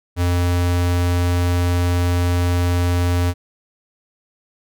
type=tone; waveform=square; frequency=88.1 Hz; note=F2; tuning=16 cents sharp; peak=-16 dBFS; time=0.16-3.34 s; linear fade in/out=50 ms; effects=none